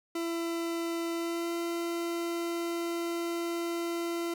40% pulse tone with pitch glide, 335.6 to 339.9 Hz, E4 to F4, +31 to -47 cents, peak -30 dBFS, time 0.15-4.34 s, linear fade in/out 5 ms, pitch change +22 cents, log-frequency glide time 1.14-1.53 s, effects none

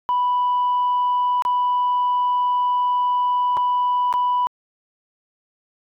sine tone with dropouts, 987.8 Hz, B5, in tune, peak -15 dBFS, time 0.09-4.47 s, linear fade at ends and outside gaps 0 ms, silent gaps 1.422-1.451 / 3.569-3.573 / 4.127-4.139 s, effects tanh soft clip ceiling -14 dBFS

